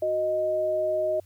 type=tone pair together; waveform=sine; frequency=368.5 / 622.3 Hz; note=F#4 / D#5; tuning=-7 / 0 cents; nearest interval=major sixth; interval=907 cents; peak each=-32 / -23 dBFS; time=0.02-1.2 s; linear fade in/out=5 ms; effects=added 94 Hz sine -52 dBFS peak until 1.25 s + white hiss -64 dBFS RMS until 1.25 s